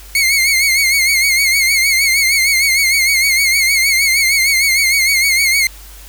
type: tone with vibrato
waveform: sawtooth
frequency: 2167 Hz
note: C#7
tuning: 40 cents flat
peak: -7 dBFS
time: 0.15-5.67 s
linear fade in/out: 2 ms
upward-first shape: sine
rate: 6.5 Hz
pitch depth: 72 cents each way
effects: added 50 Hz sine -35 dBFS peak until 6.08 s + white hiss -39 dBFS RMS until 6.08 s